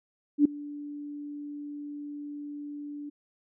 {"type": "tone with ADSR envelope", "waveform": "sine", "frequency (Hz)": 291.5, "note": "D4", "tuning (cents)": -13, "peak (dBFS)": -14, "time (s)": [0.38, 3.1], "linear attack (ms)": 71, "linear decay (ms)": 5, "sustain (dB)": -22, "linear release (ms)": 13, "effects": []}